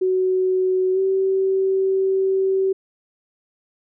sine tone with pitch glide, 372.4 to 383.3 Hz, F#4 to G4, +11 to -39 cents, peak -16 dBFS, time 0.01-2.73 s, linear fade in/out 10 ms, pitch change +50 cents, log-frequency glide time 0.93-0.99 s, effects none

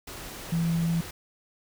sine tone in noise, 166.9 Hz, E3, 22 cents sharp, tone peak -23 dBFS, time 0.52-1.01 s, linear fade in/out 5 ms, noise pink, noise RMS -40 dBFS, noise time 0.07-1.11 s, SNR +14 dB, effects none

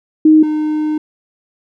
sine / triangle tone pair in turn, 311.1 / 306.1 Hz, D#4 / D#4, 0 / -28 cents, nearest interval unison, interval 28 cents, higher first, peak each -4 / -12 dBFS, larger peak first, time 0.25-0.43 / 0.43-0.98 s, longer second, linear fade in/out 5 ms, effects none

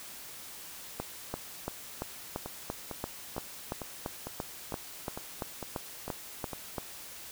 two click trains, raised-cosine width 1 ms, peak -23 / -19 dBFS, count 10 / 18, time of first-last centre 2.46-6.532 / 1-6.782 s, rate 2.21 / 2.94 Hz, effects white hiss -46 dBFS RMS until 7.31 s

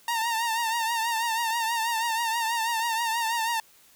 sawtooth tone with vibrato, 916 Hz, A#5, 31 cents flat, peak -21 dBFS, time 0.08-3.6 s, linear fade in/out 2 ms, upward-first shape triangle, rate 6.2 Hz, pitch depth 73 cents each way, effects white hiss -57 dBFS RMS until 3.95 s

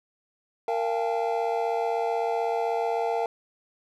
triangle tone cluster, 462.5 / 686 / 793 / 869 Hz, A#4 / F5 / G5 / A5, -14 / -31 / +20 / -22 cents, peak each -26 / -27 / -29 / -31 dBFS, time 0.68-3.26 s, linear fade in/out 2 ms, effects none

